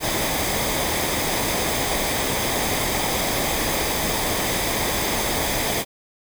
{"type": "noise with comb filter", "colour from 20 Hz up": "pink", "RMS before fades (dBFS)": -23, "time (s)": [0, 5.85], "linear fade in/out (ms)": 50, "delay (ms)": 0.71, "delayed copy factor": -0.5, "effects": []}